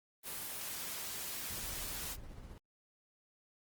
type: noise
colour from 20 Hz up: white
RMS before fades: -42 dBFS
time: 0.23-2.17 s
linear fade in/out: 50 ms
type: noise with tremolo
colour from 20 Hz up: brown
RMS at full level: -47 dBFS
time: 1.5-2.58 s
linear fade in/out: 0 ms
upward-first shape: triangle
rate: 15 Hz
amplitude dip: 45%
effects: Opus 24 kbps